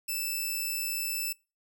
5% pulse tone, 2637 Hz, E7, in tune, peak -21 dBFS, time 0.08-1.33 s, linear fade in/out 10 ms, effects noise-tail reverb RT60 0.3 s tail -24 dB re dry

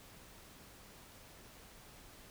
silence, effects pink hiss -57 dBFS RMS until 2.3 s

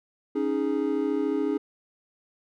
triangle chord, C# suspended second, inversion none, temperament equal, 277.2 / 311.1 / 415.3 Hz, C#4 / D#4 / G#4, 0 / 0 / 0 cents, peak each -26 dBFS, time 0.35-1.58 s, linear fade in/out 10 ms, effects none

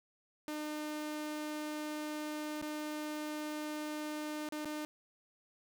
sawtooth tone with dropouts, 302.8 Hz, D#4, 47 cents flat, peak -34 dBFS, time 0.48-4.85 s, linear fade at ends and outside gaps 0 ms, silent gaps 2.615-2.625 / 4.488-4.523 / 4.647-4.656 s, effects none

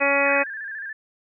harmonic tone, 280 Hz, C#4, 18 cents sharp, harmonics 1 / 2 / 3 / 4 / 5 / 6 / 7 / 8 / 9, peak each -30 / -22 / -28 / -29 / -28 / -31 / -24 / -30 / -23 dBFS, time 0-0.44 s, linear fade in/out 20 ms
sine tone with vibrato, 1679 Hz, G#6, 18 cents sharp, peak -30 dBFS, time 0.25-0.93 s, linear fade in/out 5 ms, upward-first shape square, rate 14 Hz, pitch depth 72 cents each way
effects none

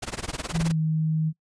pink noise with tremolo, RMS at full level -29 dBFS, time 0.02-0.72 s, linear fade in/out 10 ms, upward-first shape sine, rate 19 Hz, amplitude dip 95%
sine tone with pitch glide, 163.8 to 157.67 Hz, E3 to D#3, -11 to +23 cents, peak -21 dBFS, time 0.52-1.33 s, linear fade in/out 50 ms, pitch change -66 cents, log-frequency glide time 0.7-0.77 s
effects noise-tail reverb RT60 0.1 s tail -24 dB re dry + resampled to 22050 Hz

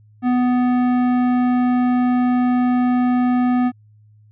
triangle tone with tanh clipping, 248.3 Hz, B3, 9 cents sharp, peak -16 dBFS, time 0.22-3.72 s, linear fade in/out 50 ms, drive 18 dB, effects added 106 Hz sine -47 dBFS peak until 4.31 s

